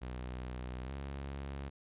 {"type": "tone with pitch glide", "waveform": "sawtooth", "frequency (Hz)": [62.5, 68.95], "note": ["B1", "C#2"], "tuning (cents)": [21, -9], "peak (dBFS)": -36, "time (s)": [0.01, 1.7], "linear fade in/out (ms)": 20, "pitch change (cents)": 170, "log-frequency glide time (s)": [0.84, 0.92], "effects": ["resampled to 8000 Hz"]}